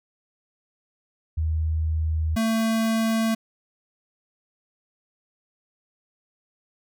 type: tone pair in turn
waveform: sine / square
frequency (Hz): 79.2 / 224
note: D#2 / A3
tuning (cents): +31 / +31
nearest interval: octave + tritone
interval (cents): 1800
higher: second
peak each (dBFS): -21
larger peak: neither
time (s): 1.37-2.36 / 2.36-3.35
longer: neither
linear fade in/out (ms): 10
effects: none